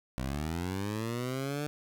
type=linear sweep; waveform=15% pulse; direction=up; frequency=61.74 to 150.3 Hz; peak=-26 dBFS; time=0.18-1.67 s; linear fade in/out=0 ms; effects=none